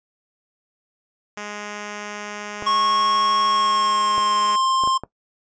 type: tone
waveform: 5% pulse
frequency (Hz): 207.7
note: G#3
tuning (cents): 0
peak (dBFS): -19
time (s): 1.37-4.56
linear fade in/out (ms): 5
type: clicks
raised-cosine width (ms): 1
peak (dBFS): -16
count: 5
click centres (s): 2.624 / 4.18 / 4.837 / 4.875 / 5.036
type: tone with pitch glide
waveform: square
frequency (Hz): 1095 to 1054.6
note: C#6 to C6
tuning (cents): -22 to +13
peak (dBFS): -18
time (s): 2.66-4.98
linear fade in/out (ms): 10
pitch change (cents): -65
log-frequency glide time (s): 3.46-4.4
effects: noise-tail reverb RT60 0.1 s tail -18 dB re dry + resampled to 16000 Hz